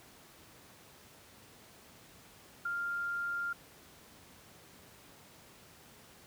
sine tone with ADSR envelope, 1396.9 Hz, F6, in tune, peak -31 dBFS, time 2.65-3.53 s, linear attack 7 ms, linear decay 14 ms, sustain -2 dB, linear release 5 ms, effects pink hiss -57 dBFS RMS until 6.26 s + high-pass 80 Hz 12 dB/octave

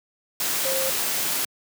sine tone in noise, 532 Hz, C5, 29 cents sharp, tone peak -26 dBFS, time 0.65-0.9 s, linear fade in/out 2 ms, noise white, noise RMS -25 dBFS, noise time 0.4-1.45 s, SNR -4 dB, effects high-pass 150 Hz 12 dB/octave

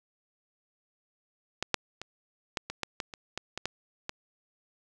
clicks, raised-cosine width 0.2 ms, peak -12 / -6 / -21 / -12 / -18 / -13 / -15 / -24 / -16 / -17 / -13 / -16 dBFS, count 12, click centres 1.626 / 1.743 / 2.016 / 2.572 / 2.7 / 2.833 / 3.002 / 3.138 / 3.376 / 3.576 / 3.656 / 4.094 s, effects none

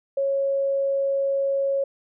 sine tone, 550 Hz, C#5, 14 cents flat, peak -20 dBFS, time 0.17-1.84 s, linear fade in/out 5 ms, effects none

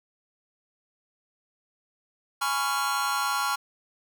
45% pulse chord, C# dominant seventh, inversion second, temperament just, 831.5 / 997.9 / 1108.7 / 1385.9 Hz, G#5 / B5 / C#6 / E#6, +2 / +18 / 0 / -14 cents, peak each -32 / -33 / -30 / -29 dBFS, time 2.41-3.56 s, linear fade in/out 10 ms, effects 10-bit

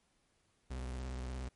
40% pulse tone with vibrato, 63.5 Hz, B1, 49 cents sharp, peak -38 dBFS, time 0.7-1.49 s, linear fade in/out 10 ms, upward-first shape sine, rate 17 Hz, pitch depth 93 cents each way, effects pink hiss -75 dBFS RMS until 1.55 s + MP3 48 kbps

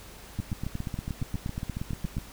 two click trains, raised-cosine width 5 ms, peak -19 / -20 dBFS, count 16 / 14, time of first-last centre 0.4-2.169 / 0.39-2.183 s, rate 8.48 / 7.25 Hz, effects added 50 Hz sine -51 dBFS peak until 2.32 s + pink hiss -48 dBFS RMS until 2.32 s

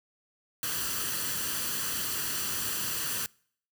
white noise with comb filter, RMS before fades -32 dBFS, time 0.63-3.26 s, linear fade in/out 0 ms, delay 0.67 ms, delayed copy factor +0.6, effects noise-tail reverb RT60 0.6 s tail -26 dB re dry + high-pass 60 Hz 12 dB/octave

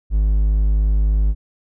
triangle tone, 51.7 Hz, G#1, 7 cents flat, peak -11 dBFS, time 0.1-1.35 s, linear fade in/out 50 ms, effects none

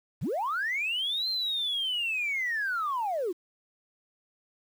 sine linear two-way sweep, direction up then down, 73.42 to 4186 to 316.3 Hz, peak -26 dBFS, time 0.21-3.33 s, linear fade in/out 20 ms, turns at 1.29 s, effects tanh soft clip ceiling -24 dBFS + 9-bit

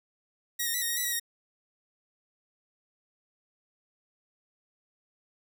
5% pulse tone with pitch steps, 1900 / 1846 / 1965 / 1860 / 1877 / 1961 / 1917 / 1865 Hz, A#6 / A#6 / B6 / A#6 / A#6 / B6 / A#6 / A#6, +33 / -17 / -9 / -4 / +11 / -13 / +48 / 0 cents, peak -18 dBFS, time 0.59-1.198 s, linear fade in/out 10 ms, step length 76 ms, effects none

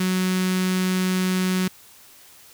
sawtooth tone with notch filter, 185 Hz, F#3, in tune, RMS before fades -22 dBFS, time 0-1.68 s, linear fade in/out 5 ms, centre 650 Hz, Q 0.55, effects white hiss -49 dBFS RMS until 2.53 s

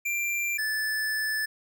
square tone pair in turn, 2369 / 1742.2 Hz, D7 / A6, +14 / -18 cents, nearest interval perfect fourth, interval 532 cents, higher first, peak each -27 / -27 dBFS, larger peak neither, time 0.05-0.58 / 0.58-1.46 s, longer second, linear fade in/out 10 ms, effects none

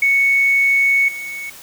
triangle tone with level steps, 2217 Hz, C#7, in tune, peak -8 / -24 dBFS, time 0.02-1.5 s, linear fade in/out 5 ms, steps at 1.08 s, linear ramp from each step 5 ms, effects tanh soft clip ceiling -9 dBFS + white hiss -39 dBFS RMS until 1.62 s

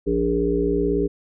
harmonic tone, 58.2 Hz, A#1, 2 cents flat, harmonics 1 / 3 / 5 / 7 / 8, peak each -27 / -28 / -24 / -21 / -28 dBFS, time 0.06-1.08 s, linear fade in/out 20 ms, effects none

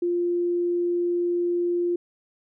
sine tone, 349.2 Hz, F4, in tune, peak -21 dBFS, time 0.02-1.96 s, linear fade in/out 5 ms, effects none

